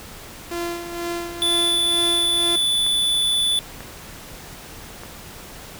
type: tone with tremolo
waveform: sawtooth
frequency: 343.6 Hz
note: F4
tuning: 28 cents flat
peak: -20 dBFS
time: 0.51-2.56 s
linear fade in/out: 5 ms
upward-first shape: sine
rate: 2.1 Hz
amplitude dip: 60%
type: tone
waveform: square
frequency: 3477 Hz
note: A7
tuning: 21 cents flat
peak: -18 dBFS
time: 1.42-3.59 s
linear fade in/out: 0 ms
type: clicks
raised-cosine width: 0.5 ms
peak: -20 dBFS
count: 3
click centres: 2.865 / 3.806 / 5.035 s
effects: pink hiss -39 dBFS RMS until 5.79 s